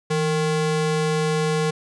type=ring-modulated tone; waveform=square; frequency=310 Hz; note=D#4; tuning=6 cents flat; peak=-17 dBFS; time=0.1-1.71 s; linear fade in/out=10 ms; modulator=148 Hz; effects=resampled to 22050 Hz